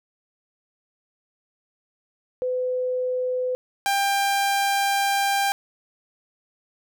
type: tone pair in turn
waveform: sine / sawtooth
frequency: 505 / 794.7 Hz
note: B4 / G5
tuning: +39 / +23 cents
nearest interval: minor sixth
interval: 784 cents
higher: second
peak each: -22 / -16 dBFS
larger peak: second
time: 2.42-3.55 / 3.86-5.52 s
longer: second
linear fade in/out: 0 ms
effects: none